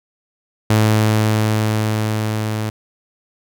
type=tone with level ramp; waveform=sawtooth; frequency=108.3 Hz; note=A2; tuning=27 cents flat; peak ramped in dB=-7 to -16 dBFS; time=0.7-2.7 s; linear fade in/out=5 ms; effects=none